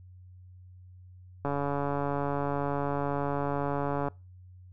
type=click train; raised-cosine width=1 ms; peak=-17 dBFS; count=375; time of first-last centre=1.45-4.084 s; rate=142 Hz; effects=noise-tail reverb RT60 0.3 s tail -25 dB re dry + added 91 Hz sine -48 dBFS peak until 4.72 s